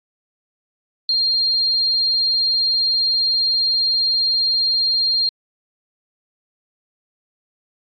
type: tone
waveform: sine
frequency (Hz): 4205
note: C8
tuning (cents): +8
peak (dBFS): -15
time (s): 1.09-5.29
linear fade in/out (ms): 2
effects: AAC 48 kbps